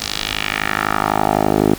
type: tone with band-pass filter sweep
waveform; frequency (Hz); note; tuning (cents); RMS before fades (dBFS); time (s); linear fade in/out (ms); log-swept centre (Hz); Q
10% pulse; 51.91; G#1; 0; -18; 0-1.74; 5; 5100 to 380; 1.9
effects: pink hiss -33 dBFS RMS until 1.78 s